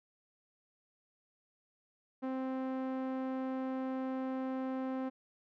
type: tone with low-pass filter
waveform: sawtooth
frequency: 261.6 Hz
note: C4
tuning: in tune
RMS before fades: -37 dBFS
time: 2.22-5.1 s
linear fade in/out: 20 ms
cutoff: 1200 Hz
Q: 0.61
effects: none